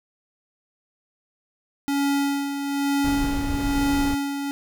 square tone with tremolo, 280.9 Hz, C#4, 23 cents sharp, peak -20 dBFS, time 1.88-4.51 s, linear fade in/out 0 ms, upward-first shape sine, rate 1.1 Hz, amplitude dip 55%
brown noise, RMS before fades -28 dBFS, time 3.04-4.15 s, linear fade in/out 10 ms
effects none

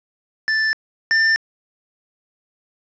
square tone pair in turn, 1760 / 1789.7 Hz, A6 / A6, 0 / +29 cents, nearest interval unison, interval 29 cents, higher second, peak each -17 / -14 dBFS, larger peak second, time 0.48-0.73 / 1.11-1.36 s, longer neither, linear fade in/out 0 ms, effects resampled to 16000 Hz + 7-bit

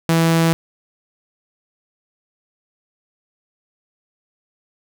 sawtooth tone, 164.7 Hz, E3, 1 cent flat, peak -9 dBFS, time 0.09-0.53 s, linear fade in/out 0 ms, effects none

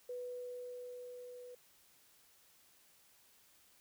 sine tone with level ramp, 493.9 Hz, B4, in tune, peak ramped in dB -40 to -49 dBFS, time 0.09-1.55 s, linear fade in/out 5 ms, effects white hiss -67 dBFS RMS until 3.8 s

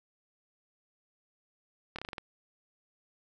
slowing click train, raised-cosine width 0.3 ms, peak -22 dBFS, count 7, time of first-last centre 1.96-2.182 s, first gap 26 ms, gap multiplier 1.14, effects none

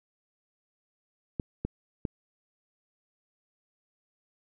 clicks, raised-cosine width 3 ms, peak -17 dBFS, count 3, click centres 1.398 / 1.65 / 2.052 s, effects none

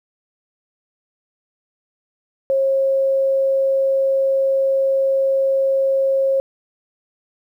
sine tone, 540 Hz, C#5, 45 cents flat, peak -14 dBFS, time 2.5-6.4 s, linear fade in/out 0 ms, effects 9-bit

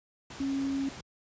sine tone in noise, 273.4 Hz, C#4, 24 cents flat, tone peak -28 dBFS, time 0.4-0.89 s, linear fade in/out 5 ms, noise pink, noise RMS -44 dBFS, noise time 0.3-1.01 s, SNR +13 dB, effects high-pass 60 Hz 12 dB/octave + resampled to 16000 Hz

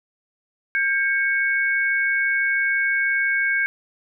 sine tone pair together, 1594.6 / 2217 Hz, G6 / C#7, +29 / 0 cents, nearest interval tritone, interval 571 cents, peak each -20 / -22 dBFS, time 0.75-3.66 s, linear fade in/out 0 ms, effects none

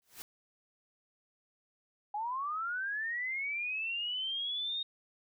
white noise with exponential growth, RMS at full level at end -42 dBFS, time 0.02-0.22 s, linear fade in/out 0 ms, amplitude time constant 42 ms
sine linear sweep, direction up, 811 to 3729 Hz, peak -33 dBFS, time 2.14-4.83 s, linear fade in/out 5 ms
effects none

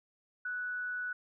sine tone with amplitude modulation, 1480 Hz, F#6, in tune, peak -33 dBFS, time 0.45-1.13 s, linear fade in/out 5 ms, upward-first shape sine, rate 190 Hz, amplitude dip 25%, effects none

